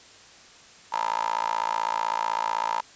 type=tone with high-pass filter; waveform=15% pulse; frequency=55.9 Hz; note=A1; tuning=28 cents sharp; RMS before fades=-27 dBFS; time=0.92-2.81 s; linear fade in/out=10 ms; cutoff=920 Hz; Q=7.7; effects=white hiss -50 dBFS RMS until 2.95 s + resampled to 16000 Hz